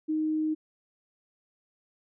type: tone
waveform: sine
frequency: 311.1 Hz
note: D#4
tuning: in tune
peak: -25 dBFS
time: 0.08-0.55 s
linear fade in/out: 20 ms
effects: none